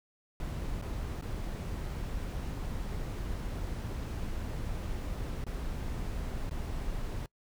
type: noise with dropouts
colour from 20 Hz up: brown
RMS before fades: -36 dBFS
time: 0.4-7.26 s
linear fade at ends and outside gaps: 1 ms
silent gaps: 0.815-0.823 / 1.212-1.223 / 5.441-5.466 / 6.495-6.51 s
effects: noise-tail reverb RT60 0.1 s tail -23 dB re dry